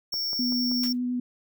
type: tone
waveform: square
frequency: 5470 Hz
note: F8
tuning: 37 cents flat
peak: -27 dBFS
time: 0.12-0.93 s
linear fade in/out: 10 ms
type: click train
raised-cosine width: 1 ms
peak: -29 dBFS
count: 4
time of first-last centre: 0.14-0.715 s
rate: 5.22 Hz
type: tone with vibrato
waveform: sine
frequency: 247.5 Hz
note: B3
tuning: 4 cents sharp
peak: -25 dBFS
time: 0.39-1.2 s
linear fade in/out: 5 ms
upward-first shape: sine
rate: 9.9 Hz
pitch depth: 11 cents each way
type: noise with exponential decay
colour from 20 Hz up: white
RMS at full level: -33 dBFS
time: 0.83-0.98 s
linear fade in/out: 5 ms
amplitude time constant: 31 ms
effects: none